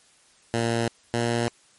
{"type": "tone pair in turn", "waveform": "10% pulse", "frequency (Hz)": [116.1, 117.86], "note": ["A#2", "A#2"], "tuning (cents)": [-7, 19], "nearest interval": "unison", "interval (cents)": 26, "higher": "second", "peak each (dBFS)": -14, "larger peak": "neither", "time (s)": [[0.54, 0.88], [1.14, 1.48]], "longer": "neither", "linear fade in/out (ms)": 0, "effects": ["white hiss -58 dBFS RMS until 1.78 s", "MP3 48 kbps"]}